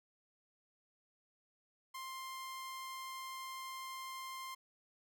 sawtooth tone, 1052 Hz, C6, 9 cents sharp, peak -40 dBFS, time 1.94-4.55 s, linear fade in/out 10 ms, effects none

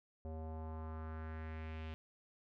square tone with low-pass filter sweep, 79.4 Hz, D#2, 36 cents sharp, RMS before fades -45 dBFS, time 0.25-1.94 s, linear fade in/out 0 ms, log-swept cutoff 610 to 3000 Hz, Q 2.3, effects none

